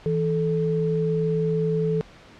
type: tone pair together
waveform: sine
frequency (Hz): 163.2 / 436.1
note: E3 / A4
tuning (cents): -17 / -15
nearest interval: octave + perfect fourth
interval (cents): 1702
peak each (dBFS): -23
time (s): 0.06-2.01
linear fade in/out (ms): 0
effects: pink hiss -48 dBFS RMS until 2.39 s + low-pass 4000 Hz 12 dB/octave